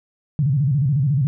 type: tone with vibrato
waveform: sine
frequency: 138.59 Hz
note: C#3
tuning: in tune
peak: -15 dBFS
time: 0.39-1.27 s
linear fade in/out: 0 ms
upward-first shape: square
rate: 14 Hz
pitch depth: 150 cents each way
effects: none